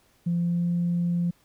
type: tone with pitch glide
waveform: sine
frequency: 171.9 to 173.3 Hz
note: F3 to F3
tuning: -27 to -13 cents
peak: -21 dBFS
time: 0.26-1.31 s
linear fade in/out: 10 ms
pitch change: +14 cents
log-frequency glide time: 0.37-0.68 s
effects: tanh soft clip ceiling -18 dBFS + pink hiss -63 dBFS RMS until 1.44 s